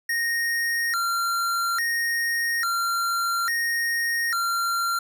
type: tone with vibrato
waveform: square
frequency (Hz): 1600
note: G6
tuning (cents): +35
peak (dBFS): -23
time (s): 0.09-4.99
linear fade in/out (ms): 5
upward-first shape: square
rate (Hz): 0.59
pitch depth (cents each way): 260
effects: none